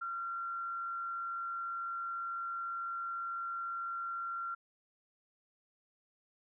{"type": "tone with frequency modulation", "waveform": "sine", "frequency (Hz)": 1372, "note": "F6", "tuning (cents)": -31, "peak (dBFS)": -36, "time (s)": [0.01, 4.55], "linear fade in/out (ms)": 10, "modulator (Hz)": 106, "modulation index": 0.34, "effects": []}